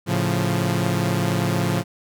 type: chord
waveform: sawtooth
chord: A augmented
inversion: none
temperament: equal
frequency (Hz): 110 / 138.59 / 174.61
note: A2 / C#3 / E#3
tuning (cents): 0 / 0 / 0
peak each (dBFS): -20 / -21 / -19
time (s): 0.06-1.84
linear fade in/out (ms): 50
effects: none